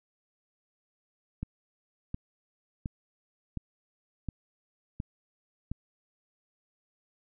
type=click train; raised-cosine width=5 ms; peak=-21 dBFS; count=7; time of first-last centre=1.43-5.716 s; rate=1.4 Hz; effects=none